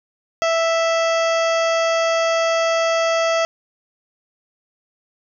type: harmonic tone with a mistuned harmonic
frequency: 659.3 Hz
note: E5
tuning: in tune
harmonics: 1 / 2 / 3 / 4 / 5 / 7 / 8 / 9 / 10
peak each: -17 / -23 / -27 / -29 / -31 / -34 / -35 / -36 / -37 dBFS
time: 0.42-3.45 s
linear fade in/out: 0 ms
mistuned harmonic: 5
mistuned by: -15 cents
effects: none